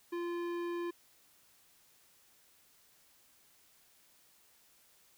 sine tone with tanh clipping, 345.5 Hz, F4, 19 cents flat, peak -37 dBFS, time 0.12-0.91 s, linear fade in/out 10 ms, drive 16 dB, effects white hiss -66 dBFS RMS until 5.17 s

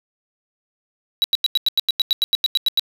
triangle tone bursts, 3900 Hz, B7, 23 cents flat, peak -12 dBFS, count 15, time 1.22-2.795 s, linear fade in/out 0 ms, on 21 ms, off 90 ms, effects none

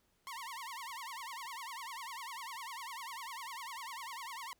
sawtooth tone with vibrato, 1007 Hz, B5, 33 cents sharp, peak -39 dBFS, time 0.27-4.53 s, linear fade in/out 0 ms, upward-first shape sine, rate 10 Hz, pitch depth 200 cents each way, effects pink hiss -75 dBFS RMS until 4.59 s

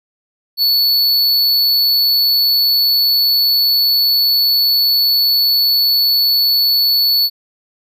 square tone, 4435 Hz, C#8, in tune, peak -11 dBFS, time 0.57-7.3 s, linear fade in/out 50 ms, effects none

